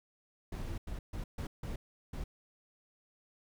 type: noise bursts at uneven times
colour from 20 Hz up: brown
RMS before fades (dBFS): -39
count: 6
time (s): 0.52-0.78 / 0.87-0.99 / 1.13-1.24 / 1.38-1.47 / 1.63-1.76 / 2.13-2.24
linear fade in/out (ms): 5
effects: none